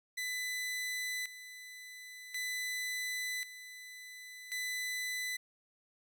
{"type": "tone with tremolo", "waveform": "sawtooth", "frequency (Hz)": 2000, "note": "B6", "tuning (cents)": 21, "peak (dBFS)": -32, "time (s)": [0.17, 5.37], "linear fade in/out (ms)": 10, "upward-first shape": "square", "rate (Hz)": 0.46, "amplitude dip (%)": 75, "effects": []}